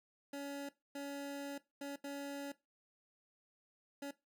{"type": "tone bursts at uneven times", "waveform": "25% pulse", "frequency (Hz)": 281.7, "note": "C#4", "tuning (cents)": 28, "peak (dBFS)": -38, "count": 5, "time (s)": [[0.33, 0.69], [0.95, 1.58], [1.81, 1.96], [2.04, 2.52], [4.02, 4.11]], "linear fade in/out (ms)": 5, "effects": ["noise-tail reverb RT60 0.2 s tail -17 dB re dry"]}